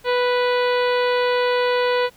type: harmonic tone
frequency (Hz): 493.2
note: B4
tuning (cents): -2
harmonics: 1 / 2 / 3 / 4 / 5 / 6 / 7 / 8 / 9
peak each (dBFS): -18 / -24 / -28 / -30 / -32 / -34 / -35 / -36 / -37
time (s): 0.04-2.1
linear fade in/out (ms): 50
effects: pink hiss -52 dBFS RMS until 2.16 s